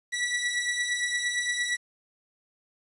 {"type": "beating tone pair", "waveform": "sawtooth", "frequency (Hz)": [1941, 1949.7], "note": ["B6", "B6"], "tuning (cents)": [-31, -23], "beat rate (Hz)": 8.7, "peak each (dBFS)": [-29, -24], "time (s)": [0.12, 1.77], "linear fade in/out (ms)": 20, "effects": ["resampled to 24000 Hz", "9-bit"]}